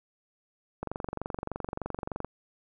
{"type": "click train", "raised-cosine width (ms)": 1, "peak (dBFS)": -19, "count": 34, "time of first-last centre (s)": [0.83, 2.246], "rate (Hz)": 23.3, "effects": []}